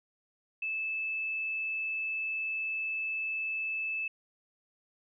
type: tone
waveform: sine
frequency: 2621 Hz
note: E7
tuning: 11 cents flat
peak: -31 dBFS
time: 0.62-4.08 s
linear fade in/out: 5 ms
effects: none